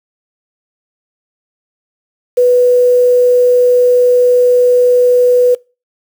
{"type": "tone with quantisation", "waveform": "sine", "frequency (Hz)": 493.9, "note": "B4", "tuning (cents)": 0, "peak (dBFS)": -5, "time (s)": [2.37, 5.55], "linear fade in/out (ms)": 10, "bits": 5, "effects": ["noise-tail reverb RT60 0.3 s tail -24 dB re dry"]}